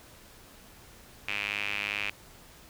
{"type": "tone with band-pass filter", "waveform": "sawtooth", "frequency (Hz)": 102.5, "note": "G#2", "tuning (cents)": -22, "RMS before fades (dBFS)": -33, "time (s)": [1.28, 2.1], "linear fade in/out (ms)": 0, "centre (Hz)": 2500, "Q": 6.1, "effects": ["pink hiss -53 dBFS RMS until 2.69 s"]}